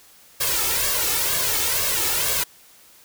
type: noise with flanger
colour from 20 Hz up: white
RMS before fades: -22 dBFS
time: 0.4-2.44 s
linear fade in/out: 10 ms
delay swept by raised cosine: 1.8 to 2.31 ms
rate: 2.1 Hz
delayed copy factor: +0.75
effects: white hiss -51 dBFS RMS until 3.04 s